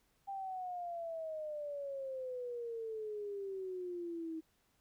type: exponential sweep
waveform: sine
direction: down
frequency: 795 to 317.7 Hz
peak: -39 dBFS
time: 0.27-4.41 s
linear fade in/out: 20 ms
effects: pink hiss -75 dBFS RMS until 4.8 s